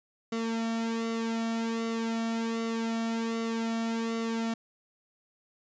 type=tone with flanger; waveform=sawtooth; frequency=227.6 Hz; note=A#3; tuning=41 cents flat; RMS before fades=-31 dBFS; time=0.32-4.54 s; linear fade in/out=5 ms; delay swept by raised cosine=1.2 to 1.99 ms; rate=1.3 Hz; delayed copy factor=-0.75; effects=resampled to 16000 Hz